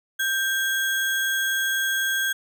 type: tone with sample-and-hold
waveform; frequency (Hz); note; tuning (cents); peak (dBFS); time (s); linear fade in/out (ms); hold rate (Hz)
sine; 1578; G6; +11; -21; 0.19-2.33; 10; 4900
effects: none